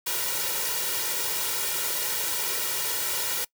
white noise with comb filter, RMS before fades -28 dBFS, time 0.06-3.45 s, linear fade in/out 10 ms, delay 2.1 ms, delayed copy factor +0.8, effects noise-tail reverb RT60 0.1 s tail -23 dB re dry + high-pass 150 Hz 12 dB/octave

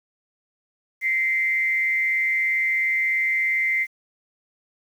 sine tone with frequency modulation, 2081 Hz, C7, 10 cents flat, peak -19 dBFS, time 1.01-3.87 s, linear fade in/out 50 ms, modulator 181 Hz, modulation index 0.39, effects 8-bit

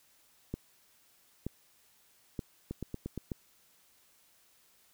two click trains, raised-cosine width 3 ms, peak -24 / -22 dBFS, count 5 / 4, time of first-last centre 2.71-3.177 / 0.54-3.318 s, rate 8.57 / 1.08 Hz, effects white hiss -66 dBFS RMS until 4.93 s

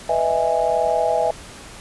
sine chord, E major seventh, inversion second, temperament just, 494.4 / 618.1 / 659.3 / 824.1 Hz, B4 / D#5 / E5 / G#5, +2 / -12 / 0 / -14 cents, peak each -24 / -23 / -20 / -22 dBFS, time 0.09-1.31 s, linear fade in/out 5 ms, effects pink hiss -39 dBFS RMS until 1.8 s + resampled to 24000 Hz

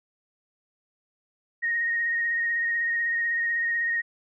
sine tone with vibrato, 1864.7 Hz, A#6, in tune, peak -23 dBFS, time 1.62-4.02 s, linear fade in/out 20 ms, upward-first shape sine, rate 16 Hz, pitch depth 19 cents each way, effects none

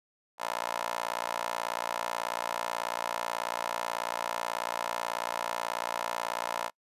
15% pulse tone with high-pass filter, 58.27 Hz, A#1, in tune, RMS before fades -34 dBFS, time 0.38-6.71 s, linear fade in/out 50 ms, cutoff 820 Hz, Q 2.8, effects noise-tail reverb RT60 0.1 s tail -26 dB re dry + resampled to 32000 Hz

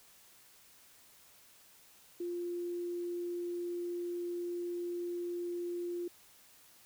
sine tone, 349.2 Hz, F4, in tune, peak -35 dBFS, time 2.2-6.08 s, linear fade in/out 5 ms, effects white hiss -61 dBFS RMS until 6.85 s

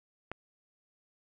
click, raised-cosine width 0.5 ms, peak -22 dBFS, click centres 0.316 s, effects none

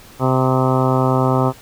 harmonic tone with a mistuned harmonic, 130 Hz, C3, 11 cents flat, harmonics 1 / 2 / 3 / 4 / 5 / 6 / 7 / 8 / 9 / 10, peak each -17 / -20 / -22 / -23 / -24 / -25 / -25 / -26 / -27 / -27 dBFS, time 0.19-1.53 s, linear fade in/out 50 ms, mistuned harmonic 10, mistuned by -29 cents, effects pink hiss -43 dBFS RMS until 1.61 s

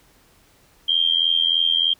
sine tone with amplitude modulation, 3190 Hz, G7, 30 cents sharp, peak -12 dBFS, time 0.88-1.94 s, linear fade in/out 10 ms, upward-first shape sine, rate 83.2 Hz, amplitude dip 90%, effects pink hiss -56 dBFS RMS until 1.99 s

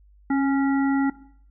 harmonic tone with a mistuned harmonic, 277.2 Hz, C#4, in tune, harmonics 1 / 3 / 5 / 7, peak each -19 / -29 / -33 / -36 dBFS, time 0.3-1.1 s, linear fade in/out 5 ms, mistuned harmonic 1, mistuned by -25 cents, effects noise-tail reverb RT60 0.6 s tail -17 dB re dry + added 50 Hz sine -51 dBFS peak until 1.5 s

